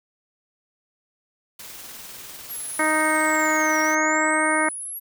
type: noise with tremolo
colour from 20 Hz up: white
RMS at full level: -38 dBFS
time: 1.59-3.95 s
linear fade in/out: 5 ms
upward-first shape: sine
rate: 20 Hz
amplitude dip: 30%
type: linear two-way sweep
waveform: sine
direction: down then up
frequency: 11530 to 5580 to 11530 Hz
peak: -30 dBFS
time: 2.49-5 s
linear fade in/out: 20 ms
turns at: 3.81 s
type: harmonic tone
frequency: 310.9 Hz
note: D#4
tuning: 1 cent flat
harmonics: 1 / 2 / 3 / 4 / 5 / 6 / 7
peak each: -26 / -26 / -26 / -26 / -26 / -26 / -26 dBFS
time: 2.79-4.69 s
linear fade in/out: 5 ms
effects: none